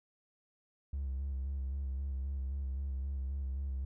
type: tone with vibrato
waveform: triangle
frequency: 67.7 Hz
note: C#2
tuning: 40 cents flat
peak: -31 dBFS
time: 0.93-3.85 s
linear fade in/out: 5 ms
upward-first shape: square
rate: 3.8 Hz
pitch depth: 40 cents each way
effects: tanh soft clip ceiling -30 dBFS